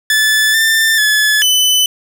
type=tone with pitch steps; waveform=sawtooth; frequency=1740 / 1785 / 1717 / 3010 Hz; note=A6 / A6 / A6 / F#7; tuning=-20 / +24 / -43 / +29 cents; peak=-6 dBFS; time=0.1-1.86 s; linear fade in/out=2 ms; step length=440 ms; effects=none